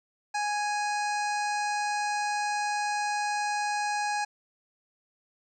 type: harmonic tone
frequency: 830.6 Hz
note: G#5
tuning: in tune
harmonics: 1 / 2 / 3 / 5 / 6 / 7 / 8 / 9 / 10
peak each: -28 / -34 / -38 / -42 / -44 / -45 / -46 / -47 / -48 dBFS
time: 0.34-4.25 s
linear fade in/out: 10 ms
effects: 11-bit